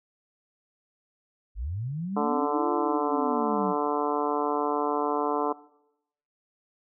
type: linear two-way sweep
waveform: sine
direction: up then down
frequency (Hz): 43.65 to 349.2 to 178.5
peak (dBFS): -29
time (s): 1.55-3.75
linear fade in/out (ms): 50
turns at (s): 2.71
type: harmonic tone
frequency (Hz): 146.83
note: D3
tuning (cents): 0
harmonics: 2 / 3 / 4 / 5 / 6 / 7 / 8 / 9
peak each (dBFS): -31 / -29 / -35 / -31 / -33 / -31 / -37 / -38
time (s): 2.16-5.53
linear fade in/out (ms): 10
effects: noise-tail reverb RT60 0.8 s tail -20 dB re dry